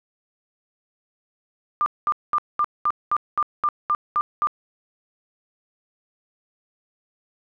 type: tone bursts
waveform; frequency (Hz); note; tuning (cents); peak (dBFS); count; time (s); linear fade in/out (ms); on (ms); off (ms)
sine; 1196; D6; +31; -17; 11; 1.81-4.471; 0; 51; 210
effects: none